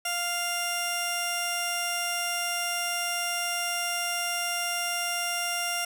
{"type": "tone pair together", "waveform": "15% pulse", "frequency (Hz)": [698.5, 2794], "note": ["F5", "F7"], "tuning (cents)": [0, 0], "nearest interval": "2 octaves", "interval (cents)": 2400, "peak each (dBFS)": [-24, -24], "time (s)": [0.05, 5.85], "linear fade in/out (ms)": 5, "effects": []}